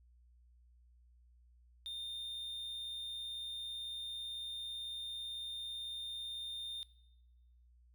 triangle tone with amplitude modulation, 3632 Hz, A#7, 46 cents flat, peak -38 dBFS, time 1.86-6.83 s, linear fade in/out 0 ms, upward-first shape sine, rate 118 Hz, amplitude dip 25%, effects noise-tail reverb RT60 1.0 s tail -19 dB re dry + added 60 Hz sine -62 dBFS peak until 7.94 s

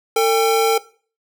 square tone pair together, 450 / 802.6 Hz, A4 / G5, +39 / +41 cents, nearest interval minor seventh, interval 1002 cents, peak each -15 / -21 dBFS, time 0.16-0.78 s, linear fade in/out 5 ms, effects noise-tail reverb RT60 0.4 s tail -18 dB re dry

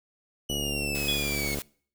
sawtooth linear sweep, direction down, 2960 to 2177 Hz, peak -27 dBFS, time 0.49-1.55 s, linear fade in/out 10 ms
click train, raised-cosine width 2 ms, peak -20 dBFS, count 79, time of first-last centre 0.5-1.586 s, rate 71.8 Hz
white noise, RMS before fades -37 dBFS, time 0.95-1.62 s, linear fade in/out 0 ms
sine tone with exponential decay, 3368 Hz, G#7, 24 cents sharp, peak -23 dBFS, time 1.08-1.59 s, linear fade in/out 5 ms, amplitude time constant 110 ms
effects noise-tail reverb RT60 0.5 s tail -24 dB re dry

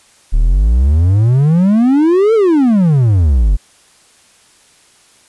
triangle exponential two-way sweep, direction up then down, 34.65 to 461.9 to 43.45 Hz, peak -5 dBFS, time 0.32-3.57 s, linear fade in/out 20 ms, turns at 2.34 s, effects white hiss -48 dBFS RMS until 5.28 s + resampled to 24000 Hz

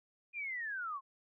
sine linear sweep, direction down, 2456 to 1042 Hz, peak -37 dBFS, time 0.33-1.01 s, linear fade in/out 50 ms, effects none

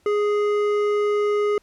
sine tone with hard clipping, 415.3 Hz, G#4, in tune, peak -20 dBFS, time 0.06-1.58 s, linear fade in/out 2 ms, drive 10 dB, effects pink hiss -62 dBFS RMS until 1.62 s + low-pass 11000 Hz 12 dB/octave

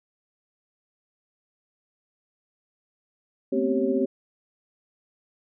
sine tone cluster, 220.5 / 251.1 / 266.8 / 388.2 / 548 Hz, A3 / B3 / C4 / G4 / C#5, +4 / +29 / +34 / -17 / -20 cents, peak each -32 / -27 / -27 / -25 / -29 dBFS, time 3.52-4.06 s, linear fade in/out 10 ms, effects none

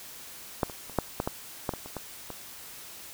clicks, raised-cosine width 1 ms, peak -10 / -26 / -30 / -9 / -13 / -14 / -13 / -20 / -27 / -20 / -23 dBFS, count 11, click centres 0.632 / 0.698 / 0.897 / 0.987 / 1.201 / 1.275 / 1.692 / 1.737 / 1.86 / 1.967 / 2.303 s, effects white hiss -45 dBFS RMS until 3.13 s

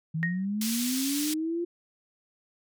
sine linear sweep, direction up, 155.4 to 349.2 Hz, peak -27 dBFS, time 0.14-1.65 s, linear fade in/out 10 ms
sine tone with exponential decay, 1864.7 Hz, A#6, in tune, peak -23 dBFS, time 0.23-0.45 s, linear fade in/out 0 ms, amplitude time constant 47 ms
pink band-pass noise, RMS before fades -33 dBFS, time 0.61-1.34 s, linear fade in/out 5 ms, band 3900 to 16000 Hz, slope 12 dB/octave
effects none

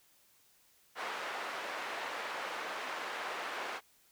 white band-pass noise, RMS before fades -40 dBFS, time 0.95-3.81 s, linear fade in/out 50 ms, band 520 to 1700 Hz, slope 12 dB/octave, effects white hiss -67 dBFS RMS until 4.11 s

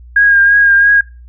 sine tone with vibrato, 1625 Hz, G#6, 38 cents flat, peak -5 dBFS, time 0.16-1.01 s, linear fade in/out 5 ms, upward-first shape triangle, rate 3 Hz, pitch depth 32 cents each way, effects noise-tail reverb RT60 0.3 s tail -23 dB re dry + added 60 Hz sine -33 dBFS peak until 1.28 s

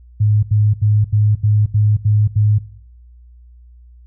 sine tone bursts, 105.6 Hz, G#2, 29 cents sharp, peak -10 dBFS, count 8, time 0.2-2.586 s, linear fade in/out 10 ms, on 230 ms, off 78 ms, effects noise-tail reverb RT60 0.7 s tail -20 dB re dry + added 60 Hz sine -40 dBFS peak until 4.06 s

